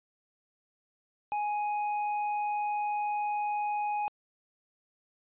sine tone with hard clipping, 833 Hz, G#5, 5 cents sharp, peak -30 dBFS, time 1.32-4.08 s, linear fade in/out 0 ms, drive 5 dB, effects resampled to 8000 Hz

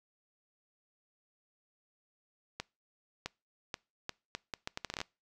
accelerating click train, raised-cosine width 0.2 ms, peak -19 dBFS, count 15, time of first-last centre 2.6-5.015 s, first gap 660 ms, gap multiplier 0.73, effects noise-tail reverb RT60 0.3 s tail -25 dB re dry

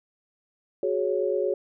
sine chord, F# suspended second, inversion none, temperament equal with one note detuned, 370 / 418.7 / 554.4 Hz, F#4 / G#4 / C#5, 0 / +14 / 0 cents, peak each -27 dBFS, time 0.83-1.54 s, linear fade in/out 2 ms, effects none

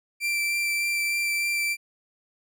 40% pulse tone with vibrato, 2349 Hz, D7, in tune, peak -23 dBFS, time 0.2-1.77 s, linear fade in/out 50 ms, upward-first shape sine, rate 3.3 Hz, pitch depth 9 cents each way, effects none

